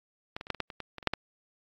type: clicks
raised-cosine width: 0.3 ms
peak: -19 / -22 / -29 / -13 / -27 / -13 / -26 / -21 / -24 / -29 / -7 / -13 dBFS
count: 12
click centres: 0.365 / 0.411 / 0.469 / 0.503 / 0.547 / 0.603 / 0.702 / 0.803 / 0.983 / 1.028 / 1.073 / 1.136 s
effects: AAC 48 kbps